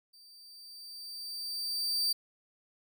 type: tone with level ramp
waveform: 40% pulse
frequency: 4646 Hz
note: D8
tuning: 20 cents flat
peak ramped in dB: -54 to -25 dBFS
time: 0.13-2.13 s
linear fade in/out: 10 ms
effects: none